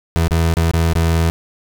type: tone with dropouts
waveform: 30% pulse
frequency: 82.6 Hz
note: E2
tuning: 4 cents sharp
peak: -10 dBFS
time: 0.16-1.3 s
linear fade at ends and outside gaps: 0 ms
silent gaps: 0.281-0.309 / 0.539-0.569 / 0.713-0.736 / 0.934-0.953 s
effects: none